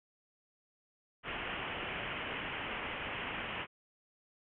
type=low-pass noise; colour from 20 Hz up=white; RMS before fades=-40 dBFS; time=1.23-3.67 s; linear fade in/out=50 ms; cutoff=3100 Hz; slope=96 dB/octave; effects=none